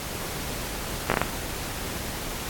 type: slowing click train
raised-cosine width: 0.5 ms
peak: -5 dBFS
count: 5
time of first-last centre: 1.1-1.216 s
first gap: 17 ms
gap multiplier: 1.37
effects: pink hiss -33 dBFS RMS until 2.49 s + AAC 64 kbps